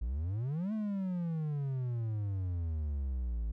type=exponential two-way sweep; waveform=triangle; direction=up then down; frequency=53.2 to 221.2 to 53.2 Hz; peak=-30 dBFS; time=0.01-3.52 s; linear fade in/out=10 ms; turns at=0.73 s; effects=none